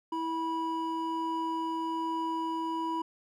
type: tone pair together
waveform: triangle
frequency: 326.4 / 978 Hz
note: E4 / B5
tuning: -17 / -17 cents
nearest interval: octave + perfect fifth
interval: 1900 cents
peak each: -32 / -30 dBFS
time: 0.12-3.02 s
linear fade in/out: 5 ms
effects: none